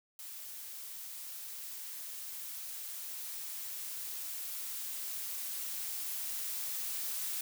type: noise with level ramp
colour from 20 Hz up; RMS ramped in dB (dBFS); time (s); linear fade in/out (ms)
blue; -46 to -37; 0.19-7.41; 2
effects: none